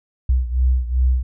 sine beating tone pair, 62.5 / 65.1 Hz, B1 / C2, +21 / -8 cents, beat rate 2.6 Hz, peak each -16 / -20 dBFS, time 0.29-1.23 s, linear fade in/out 5 ms, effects none

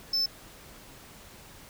triangle tone, 5274 Hz, E8, in tune, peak -23 dBFS, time 0.13-0.26 s, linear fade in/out 5 ms, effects pink hiss -50 dBFS RMS until 1.69 s

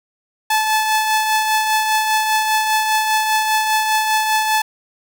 sawtooth tone with tremolo, 868 Hz, A5, 24 cents flat, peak -9 dBFS, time 0.5-4.62 s, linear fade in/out 5 ms, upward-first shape triangle, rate 5 Hz, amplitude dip 45%, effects 8-bit

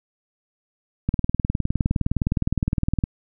click train, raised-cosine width 5 ms, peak -8 dBFS, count 39, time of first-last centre 1.09-3.039 s, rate 19.5 Hz, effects none

